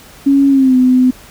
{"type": "tone with pitch glide", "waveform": "sine", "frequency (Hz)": [277.2, 254.2], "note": ["C#4", "C4"], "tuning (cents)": [0, -50], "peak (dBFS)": -6, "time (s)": [0.26, 1.11], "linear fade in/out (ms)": 10, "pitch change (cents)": -150, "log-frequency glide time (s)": [0.49, 0.76], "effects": ["pink hiss -39 dBFS RMS until 1.3 s"]}